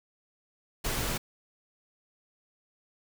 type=noise; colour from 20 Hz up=pink; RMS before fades=-31 dBFS; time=0.84-1.18 s; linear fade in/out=10 ms; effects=none